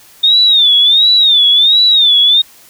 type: tone with vibrato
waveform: sine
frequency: 3640 Hz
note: A#7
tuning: 42 cents flat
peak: -5 dBFS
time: 0.23-2.42 s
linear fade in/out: 10 ms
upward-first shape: sine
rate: 1.4 Hz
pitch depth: 140 cents each way
effects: white hiss -42 dBFS RMS until 2.69 s